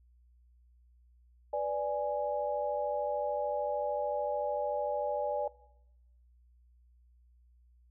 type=chord; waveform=sine; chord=G# diminished; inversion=first; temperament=equal; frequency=493.9 / 587.3 / 830.6 Hz; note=B4 / D5 / G#5; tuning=0 / 0 / 0 cents; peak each=-37 / -32 / -35 dBFS; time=1.53-5.48 s; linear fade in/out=5 ms; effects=noise-tail reverb RT60 0.9 s tail -21 dB re dry + added 60 Hz sine -60 dBFS peak until 7.9 s